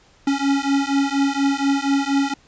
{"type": "beating tone pair", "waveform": "square", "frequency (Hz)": [275.4, 279.6], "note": ["C#4", "C#4"], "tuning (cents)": [-11, 15], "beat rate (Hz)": 4.2, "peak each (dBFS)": [-21, -21], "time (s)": [0.27, 2.34], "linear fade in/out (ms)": 5, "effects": ["pink hiss -54 dBFS RMS until 2.47 s", "resampled to 16000 Hz"]}